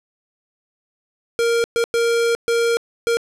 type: tone bursts at uneven times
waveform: square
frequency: 466.2 Hz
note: A#4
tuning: in tune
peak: -16 dBFS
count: 5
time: 1.39-1.64 / 1.76-1.84 / 1.94-2.35 / 2.48-2.77 / 3.07-3.17 s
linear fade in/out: 0 ms
effects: low-pass 10000 Hz 12 dB/octave + 9-bit